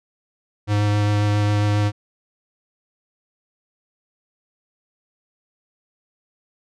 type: tone with vibrato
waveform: square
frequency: 103.83 Hz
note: G#2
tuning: in tune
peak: -17 dBFS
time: 0.67-1.92 s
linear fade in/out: 50 ms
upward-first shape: sine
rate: 7.4 Hz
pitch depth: 10 cents each way
effects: low-pass 6000 Hz 12 dB/octave